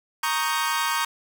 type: chord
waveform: sawtooth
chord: Eb dominant seventh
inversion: second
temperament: equal with one note detuned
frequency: 932.3 / 1108.7 / 1244.5 / 1563.5 Hz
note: Bb5 / Db6 / Eb6 / G6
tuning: 0 / 0 / 0 / -5 cents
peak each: -23 / -24 / -26 / -26 dBFS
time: 0.23-1.05 s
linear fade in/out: 5 ms
effects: none